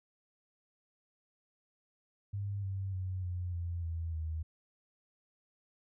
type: tone with pitch steps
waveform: sine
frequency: 100.4 / 96.59 / 92.92 / 89.39 / 86 / 82.74 / 79.6 Hz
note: G2 / G2 / F#2 / F2 / F2 / E2 / D#2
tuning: +42 / -25 / +8 / +41 / -26 / +7 / +40 cents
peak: -34 dBFS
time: 2.33-4.43 s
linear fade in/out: 10 ms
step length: 300 ms
effects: none